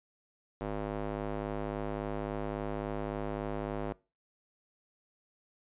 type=tone with band-pass filter; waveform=square; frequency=51.8 Hz; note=G#1; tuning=4 cents flat; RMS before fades=-36 dBFS; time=0.61-3.93 s; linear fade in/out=0 ms; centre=530 Hz; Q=0.9; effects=noise-tail reverb RT60 0.3 s tail -22 dB re dry + resampled to 8000 Hz